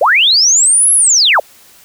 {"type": "linear two-way sweep", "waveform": "sine", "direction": "up then down", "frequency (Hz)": [454.8, 11230, 454.8], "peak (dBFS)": -6, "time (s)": [0.01, 1.4], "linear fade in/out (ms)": 5, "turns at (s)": 0.93, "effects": ["white hiss -43 dBFS RMS until 1.84 s"]}